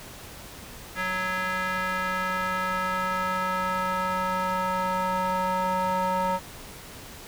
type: tone with band-pass filter sweep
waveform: square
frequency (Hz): 185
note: F#3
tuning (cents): 0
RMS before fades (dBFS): -27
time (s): 0.95-6.4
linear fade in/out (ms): 50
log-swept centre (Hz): 1700 to 900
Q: 2.5
effects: pink hiss -43 dBFS RMS until 7.27 s